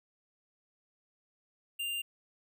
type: tone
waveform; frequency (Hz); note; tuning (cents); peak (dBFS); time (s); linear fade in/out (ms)
square; 2794; F7; 0; -34; 1.79-2.02; 10
effects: none